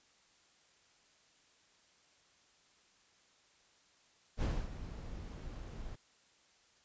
brown noise with ADSR envelope, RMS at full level -32 dBFS, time 4.37-5.96 s, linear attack 56 ms, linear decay 260 ms, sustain -13 dB, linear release 16 ms, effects white hiss -68 dBFS RMS until 6.84 s + resampled to 16000 Hz

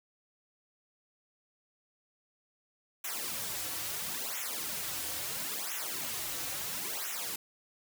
white noise with flanger, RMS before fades -37 dBFS, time 3.04-7.36 s, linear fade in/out 5 ms, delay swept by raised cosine 0.21 to 4.91 ms, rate 0.74 Hz, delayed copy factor -1, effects none

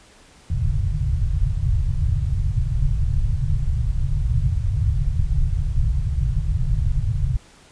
pink low-pass noise, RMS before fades -20 dBFS, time 0.5-7.37 s, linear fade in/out 2 ms, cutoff 150 Hz, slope 96 dB/octave, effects pink hiss -50 dBFS RMS until 7.71 s + resampled to 22050 Hz

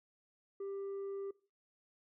sine tone with tanh clipping, 394.6 Hz, G4, 11 cents sharp, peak -40 dBFS, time 0.6-1.31 s, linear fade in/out 5 ms, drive 3 dB, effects noise-tail reverb RT60 0.4 s tail -22 dB re dry

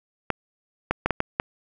clicks, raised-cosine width 0.5 ms, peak -6 dBFS, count 6, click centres 0.303 / 0.91 / 1.06 / 1.107 / 1.204 / 1.399 s, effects none

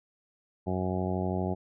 harmonic tone, 92.5 Hz, F#2, in tune, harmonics 1 / 2 / 3 / 4 / 5 / 6 / 7 / 8 / 9, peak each -33 / -32 / -38 / -35 / -41 / -42 / -38 / -40 / -41 dBFS, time 0.66-1.55 s, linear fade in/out 20 ms, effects none

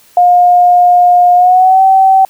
sine tone with pitch glide, 712 to 767.5 Hz, F5 to G5, +33 to -37 cents, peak -3 dBFS, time 0.17-2.25 s, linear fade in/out 2 ms, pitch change +130 cents, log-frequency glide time 1.35-1.82 s, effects white hiss -45 dBFS RMS until 2.29 s

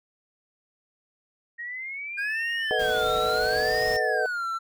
sine exponential sweep, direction up, 1864.7 to 5450 Hz, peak -32 dBFS, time 1.58-4 s, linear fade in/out 20 ms
triangle tone with vibrato, 1579 Hz, G6, 12 cents sharp, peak -25 dBFS, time 2.17-4.59 s, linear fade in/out 20 ms, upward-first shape sine, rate 0.74 Hz, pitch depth 280 cents each way
sine chord, B dominant seventh, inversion third, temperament equal, 440 / 493.9 / 622.3 / 740 Hz, A4 / B4 / D#5 / F#5, 0 / 0 / 0 / 0 cents, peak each -29 dBFS, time 2.71-4.26 s, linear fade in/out 0 ms
pink noise, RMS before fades -38 dBFS, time 2.79-3.97 s, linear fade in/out 5 ms
effects none

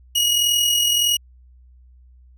sawtooth tone with amplitude modulation, 2894 Hz, F#7, 39 cents flat, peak -11 dBFS, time 0.15-1.17 s, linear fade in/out 10 ms, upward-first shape sine, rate 41.6 Hz, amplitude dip 40%, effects added 62 Hz sine -46 dBFS peak until 2.37 s

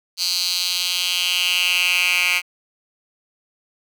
10% pulse tone with high-pass filter sweep, 179 Hz, F3, 43 cents sharp, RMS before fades -20 dBFS, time 0.17-2.42 s, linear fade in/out 50 ms, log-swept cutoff 4400 to 2200 Hz, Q 4, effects none

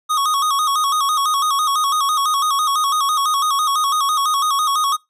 square tone with vibrato, 1174.7 Hz, D6, in tune, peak -16 dBFS, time 0.09-4.97 s, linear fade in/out 20 ms, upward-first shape square, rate 6 Hz, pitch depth 96 cents each way, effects noise-tail reverb RT60 0.2 s tail -23 dB re dry + resampled to 32000 Hz

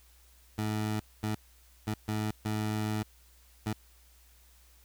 20% pulse tone bursts at uneven times, 107.3 Hz, A2, 43 cents flat, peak -25 dBFS, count 6, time 0.58-1 / 1.23-1.35 / 1.87-1.94 / 2.08-2.31 / 2.45-3.03 / 3.66-3.73 s, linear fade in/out 5 ms, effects added 60 Hz sine -59 dBFS peak until 4.84 s + white hiss -63 dBFS RMS until 4.84 s

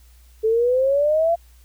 sine exponential sweep, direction up, 433.2 to 689 Hz, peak -15 dBFS, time 0.43-1.36 s, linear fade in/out 20 ms, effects added 60 Hz sine -47 dBFS peak until 1.64 s + white hiss -58 dBFS RMS until 1.64 s

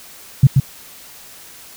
sine tone with echo, 134.8 Hz, C#3, 48 cents flat, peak -3 dBFS, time 0.43-0.47 s, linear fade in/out 5 ms, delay 130 ms, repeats 1, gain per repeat -4 dB, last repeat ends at 0.6 s, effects white hiss -40 dBFS RMS until 1.76 s

